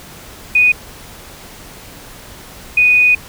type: tone bursts at uneven times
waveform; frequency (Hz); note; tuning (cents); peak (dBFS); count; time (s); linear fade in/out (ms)
sine; 2480; D#7; -6; -7; 2; 0.55-0.72 / 2.77-3.15; 5
effects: pink hiss -36 dBFS RMS until 3.28 s